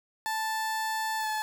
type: tone with pitch glide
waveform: 30% pulse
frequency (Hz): 880 to 863.4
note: A5 to A5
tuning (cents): 0 to -33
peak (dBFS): -26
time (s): 0.26-1.42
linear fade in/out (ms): 0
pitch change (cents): -33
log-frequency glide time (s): 1.18-1.28
effects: none